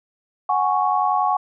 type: chord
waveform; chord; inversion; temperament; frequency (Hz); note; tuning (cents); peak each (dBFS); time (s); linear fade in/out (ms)
sine; F# suspended second; none; equal; 740 / 830.6 / 1108.7; F#5 / G#5 / C#6; 0 / 0 / 0; -21; 0.49-1.37; 5
effects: none